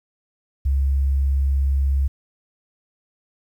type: tone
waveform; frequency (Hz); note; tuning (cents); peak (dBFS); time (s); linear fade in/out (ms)
sine; 68.3; C#2; -25; -16; 0.65-2.08; 10
effects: 9-bit